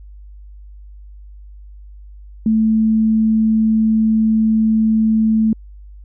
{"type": "tone", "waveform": "sine", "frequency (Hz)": 220, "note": "A3", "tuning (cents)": 0, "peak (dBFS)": -11, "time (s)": [2.46, 5.53], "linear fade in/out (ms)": 2, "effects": ["added 50 Hz sine -35 dBFS peak until 6.04 s"]}